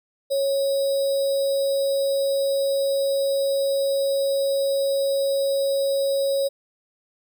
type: tone with sample-and-hold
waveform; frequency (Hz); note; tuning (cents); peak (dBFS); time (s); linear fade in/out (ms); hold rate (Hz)
sine; 550; C#5; -14; -19; 0.3-6.49; 20; 4410
effects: none